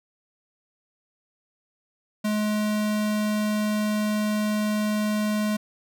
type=tone; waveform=square; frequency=211.6 Hz; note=G#3; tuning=33 cents sharp; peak=-23 dBFS; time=2.24-5.57 s; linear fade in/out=10 ms; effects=none